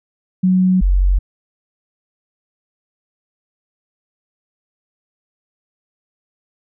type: tone pair in turn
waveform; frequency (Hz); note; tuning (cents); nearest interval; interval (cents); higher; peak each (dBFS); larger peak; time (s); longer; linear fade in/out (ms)
sine; 185 / 46.25; F#3 / F#1; 0 / 0; 2 octaves; 2400; first; -10; neither; 0.43-0.81 / 0.81-1.19; neither; 10
effects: none